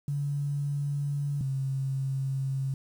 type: tone pair in turn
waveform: sine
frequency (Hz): 143.2 / 134.79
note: D3 / C#3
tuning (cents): -43 / -48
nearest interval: minor second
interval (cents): 105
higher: first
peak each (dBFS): -27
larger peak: neither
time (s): 0.08-1.41 / 1.41-2.74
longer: neither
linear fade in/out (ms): 2
effects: 9-bit